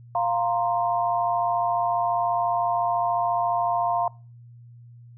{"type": "chord", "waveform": "sine", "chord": "F suspended fourth", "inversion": "none", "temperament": "equal", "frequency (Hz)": [698.5, 932.3, 1046.5], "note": ["F5", "Bb5", "C6"], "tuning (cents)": [0, 0, 0], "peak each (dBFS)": [-23, -26, -28], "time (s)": [0.15, 4.08], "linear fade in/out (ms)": 2, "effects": ["noise-tail reverb RT60 0.4 s tail -25 dB re dry", "added 119 Hz sine -44 dBFS peak until 5.17 s"]}